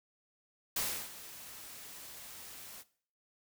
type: noise with ADSR envelope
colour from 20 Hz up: white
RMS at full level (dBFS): -33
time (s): 0.76-2.84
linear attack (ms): 6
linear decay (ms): 320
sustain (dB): -16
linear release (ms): 39
effects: noise-tail reverb RT60 0.5 s tail -18 dB re dry